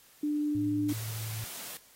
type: tone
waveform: sine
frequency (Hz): 296.9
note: D4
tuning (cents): +19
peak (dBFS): -27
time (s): 0.23-0.93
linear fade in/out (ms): 5
type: tone with vibrato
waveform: sine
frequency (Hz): 110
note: A2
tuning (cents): 0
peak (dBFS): -35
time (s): 0.55-1.44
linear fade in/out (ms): 0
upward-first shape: sine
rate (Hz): 13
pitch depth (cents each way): 17
type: high-pass noise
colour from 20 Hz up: white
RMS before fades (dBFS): -42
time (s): 0.89-1.77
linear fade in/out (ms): 0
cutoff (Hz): 110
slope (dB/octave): 24
effects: white hiss -59 dBFS RMS until 1.95 s + AAC 48 kbps